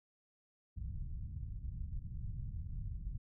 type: low-pass noise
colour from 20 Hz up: pink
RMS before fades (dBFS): -42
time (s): 0.76-3.18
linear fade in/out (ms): 10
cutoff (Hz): 130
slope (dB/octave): 24
effects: none